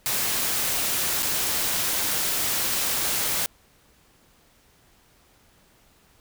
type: noise with dropouts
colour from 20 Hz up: white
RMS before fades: -25 dBFS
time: 0.06-3.46 s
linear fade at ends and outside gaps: 0 ms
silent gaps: 1.224-1.229 s
effects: pink hiss -59 dBFS RMS until 6.2 s